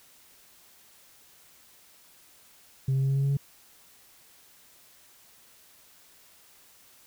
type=tone with pitch steps; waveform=sine; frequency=133.3 / 134.38 / 135.47 / 136.57 / 137.68 / 138.8 / 139.93 Hz; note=C3 / C3 / C#3 / C#3 / C#3 / C#3 / C#3; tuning=+33 / +47 / -39 / -25 / -11 / +3 / +17 cents; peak=-20 dBFS; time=2.88-3.37 s; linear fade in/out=5 ms; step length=70 ms; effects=tanh soft clip ceiling -21 dBFS + white hiss -57 dBFS RMS until 7.06 s